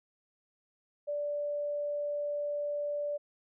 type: tone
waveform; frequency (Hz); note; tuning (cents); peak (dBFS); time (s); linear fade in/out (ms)
sine; 584; D5; -10; -31; 1.07-3.18; 20
effects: none